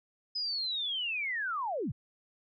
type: linear sweep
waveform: sine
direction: down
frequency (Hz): 5070 to 82.41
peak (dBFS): -31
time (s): 0.35-1.92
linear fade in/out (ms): 10
effects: none